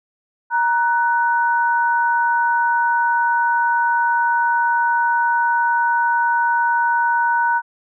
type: tone pair together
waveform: sine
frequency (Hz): 939.8 / 1491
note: A#5 / F#6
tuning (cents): +14 / +13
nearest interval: minor sixth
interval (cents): 799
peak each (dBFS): -16 / -19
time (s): 0.5-7.62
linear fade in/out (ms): 50
effects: none